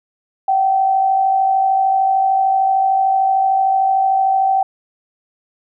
sine tone pair together, 718 / 771.3 Hz, F5 / G5, +48 / -28 cents, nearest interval minor second, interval 124 cents, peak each -23 / -12 dBFS, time 0.48-4.63 s, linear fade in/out 5 ms, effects none

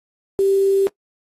sine tone with quantisation, 391.2 Hz, G4, 4 cents flat, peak -13 dBFS, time 0.39-0.87 s, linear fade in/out 0 ms, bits 6, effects noise-tail reverb RT60 0.1 s tail -20 dB re dry + AAC 32 kbps

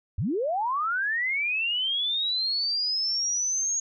sine linear sweep, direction up, 66.1 to 6645 Hz, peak -24 dBFS, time 0.18-3.8 s, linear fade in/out 5 ms, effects none

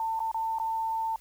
sine tone with dropouts, 896 Hz, A5, 31 cents sharp, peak -27 dBFS, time 0-1.16 s, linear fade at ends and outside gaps 2 ms, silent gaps 0.193-0.202 / 0.315-0.344 / 0.586-0.598 s, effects added 45 Hz sine -58 dBFS peak until 1.2 s + white hiss -59 dBFS RMS until 1.2 s

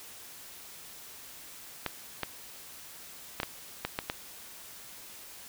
clicks, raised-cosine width 0.3 ms, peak -14 dBFS, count 7, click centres 1.863 / 2.233 / 3.401 / 3.432 / 3.85 / 3.989 / 4.099 s, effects white hiss -48 dBFS RMS until 5.48 s

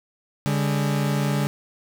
40% pulse tone pair together, 143.8 / 203.4 Hz, D3 / G#3, -36 / -36 cents, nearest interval tritone, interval 600 cents, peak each -21 / -25 dBFS, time 0.46-1.47 s, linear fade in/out 0 ms, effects none

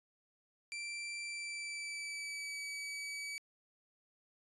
sawtooth tone with pitch glide, 2349 to 2285 Hz, D7 to D7, 0 to -48 cents, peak -37 dBFS, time 0.72-3.38 s, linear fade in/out 0 ms, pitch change -48 cents, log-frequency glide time 1.21-2.62 s, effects resampled to 24000 Hz

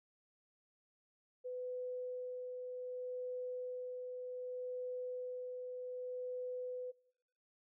sine tone with tremolo, 501 Hz, B4, 25 cents sharp, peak -39 dBFS, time 1.44-6.92 s, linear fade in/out 20 ms, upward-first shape sine, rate 0.65 Hz, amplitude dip 30%, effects noise-tail reverb RT60 0.8 s tail -23 dB re dry

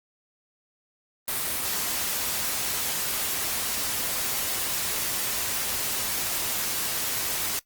white noise, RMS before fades -28 dBFS, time 1.28-7.59 s, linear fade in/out 0 ms, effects noise-tail reverb RT60 0.1 s tail -19 dB re dry + Opus 32 kbps

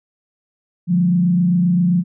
sine tone with frequency modulation, 176.7 Hz, F3, 21 cents sharp, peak -12 dBFS, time 0.87-2.04 s, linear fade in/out 50 ms, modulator 27.6 Hz, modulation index 0.54, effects none

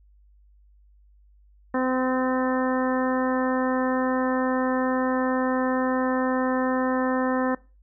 harmonic tone, 257.3 Hz, C4, 29 cents flat, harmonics 1 / 2 / 3 / 4 / 5 / 6 / 7, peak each -24 / -27 / -32 / -31 / -35 / -38 / -35 dBFS, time 1.74-7.55 s, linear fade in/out 5 ms, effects noise-tail reverb RT60 0.3 s tail -21 dB re dry + added 50 Hz sine -53 dBFS peak until 7.82 s

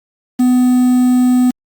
triangle tone with quantisation, 250 Hz, B3, 21 cents sharp, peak -6 dBFS, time 0.39-1.51 s, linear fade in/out 10 ms, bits 5, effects Opus 48 kbps

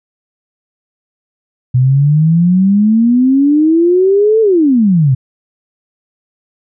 sine exponential two-way sweep, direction up then down, 124 to 451 to 124 Hz, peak -6 dBFS, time 1.74-5.15 s, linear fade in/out 10 ms, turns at 4.41 s, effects none

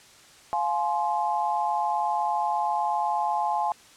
sine chord, F minor, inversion none, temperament equal with one note detuned, 698.5 / 846.6 / 1046.5 Hz, F5 / Ab5 / C6, 0 / +33 / 0 cents, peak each -29 / -25 / -30 dBFS, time 0.53-3.72 s, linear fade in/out 0 ms, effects white hiss -52 dBFS RMS until 3.96 s + low-pass 8000 Hz 12 dB/octave

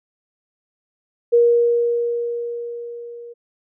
sine tone with level ramp, 473.3 Hz, A#4, 26 cents sharp, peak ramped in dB -9 to -34 dBFS, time 1.32-3.34 s, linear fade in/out 20 ms, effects none

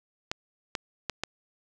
clicks, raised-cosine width 0.2 ms, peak -12 dBFS, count 4, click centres 0.315 / 0.752 / 1.097 / 1.236 s, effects none

